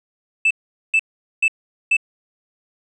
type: tone bursts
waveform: triangle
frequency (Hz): 2637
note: E7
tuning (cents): 0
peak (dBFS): -10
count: 4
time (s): 0.45-1.968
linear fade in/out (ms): 5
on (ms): 57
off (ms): 430
effects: tanh soft clip ceiling -7 dBFS + resampled to 22050 Hz